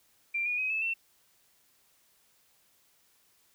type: tone with pitch steps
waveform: sine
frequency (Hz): 2369 / 2447 / 2527 / 2610 / 2696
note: D7 / D#7 / D#7 / E7 / E7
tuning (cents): +14 / -29 / +26 / -18 / +38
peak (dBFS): -28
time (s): 0.34-0.94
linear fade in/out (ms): 10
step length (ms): 120
effects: white hiss -67 dBFS RMS until 3.54 s